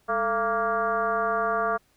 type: tone with frequency modulation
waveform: sine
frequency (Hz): 923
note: A#5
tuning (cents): -17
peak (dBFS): -22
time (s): 0.08-1.78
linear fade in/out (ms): 20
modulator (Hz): 240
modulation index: 2.1
effects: pink hiss -65 dBFS RMS until 1.96 s